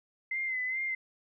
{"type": "tone with vibrato", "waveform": "sine", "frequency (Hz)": 2058, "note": "C7", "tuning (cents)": -29, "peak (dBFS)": -30, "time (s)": [0.31, 0.95], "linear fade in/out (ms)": 5, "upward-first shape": "sine", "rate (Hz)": 2.4, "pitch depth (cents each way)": 48, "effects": []}